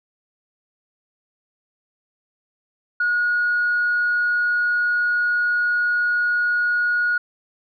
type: tone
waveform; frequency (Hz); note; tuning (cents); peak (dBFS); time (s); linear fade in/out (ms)
sine; 1447; F#6; -39; -16; 3-7.18; 5
effects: tanh soft clip ceiling -13 dBFS